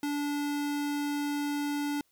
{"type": "tone", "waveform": "square", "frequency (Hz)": 290, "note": "D4", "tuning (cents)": -22, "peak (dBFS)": -30, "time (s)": [0.03, 2.01], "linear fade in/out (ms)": 2, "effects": ["white hiss -71 dBFS RMS until 2.11 s"]}